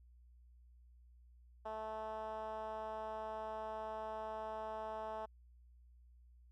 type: tone with band-pass filter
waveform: 10% pulse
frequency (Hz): 218.1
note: A3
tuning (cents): -15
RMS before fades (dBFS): -44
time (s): 1.65-5.26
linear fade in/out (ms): 10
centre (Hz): 760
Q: 2.4
effects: added 60 Hz sine -60 dBFS peak until 6.51 s